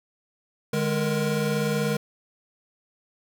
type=tone cluster; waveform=square; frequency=150.5 / 206.6 / 471.7 Hz; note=D3 / G#3 / A#4; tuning=+43 / -9 / +20 cents; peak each=-28 dBFS; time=0.73-1.97 s; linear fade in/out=5 ms; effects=none